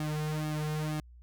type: tone with flanger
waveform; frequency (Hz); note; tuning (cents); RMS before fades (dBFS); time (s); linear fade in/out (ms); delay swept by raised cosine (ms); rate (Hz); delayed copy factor
sawtooth; 153; D#3; -29; -33; 0-1; 2; 2 to 3.5; 2.1; -1
effects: added 60 Hz sine -50 dBFS peak until 1.22 s